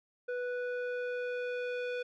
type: tone with low-pass filter sweep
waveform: square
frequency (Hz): 492.9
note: B4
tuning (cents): -3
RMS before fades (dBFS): -36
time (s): 0.28-2.03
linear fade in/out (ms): 10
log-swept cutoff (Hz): 1400 to 2800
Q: 1.4
effects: none